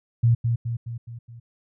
sine tone with echo, 117.2 Hz, A#2, 10 cents sharp, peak -14 dBFS, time 0.23-0.35 s, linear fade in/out 10 ms, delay 210 ms, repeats 5, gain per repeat -5 dB, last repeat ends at 1.4 s, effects none

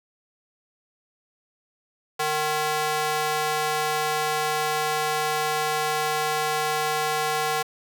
square tone with high-pass filter, 153.1 Hz, D#3, 28 cents flat, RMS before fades -25 dBFS, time 2.19-7.63 s, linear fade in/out 10 ms, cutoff 690 Hz, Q 1.2, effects 8-bit

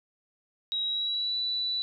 sine tone with pitch glide, 3835 to 3961 Hz, A#7 to B7, +48 to +4 cents, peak -27 dBFS, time 0.72-1.82 s, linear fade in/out 0 ms, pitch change +56 cents, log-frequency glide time 0.83-1.36 s, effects none

